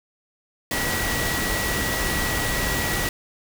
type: tone in noise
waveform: sine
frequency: 1931 Hz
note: B6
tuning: 39 cents flat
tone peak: -28 dBFS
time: 0.71-3.09 s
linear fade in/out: 2 ms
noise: pink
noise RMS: -25 dBFS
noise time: 0.71-3.09 s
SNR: -6 dB
effects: none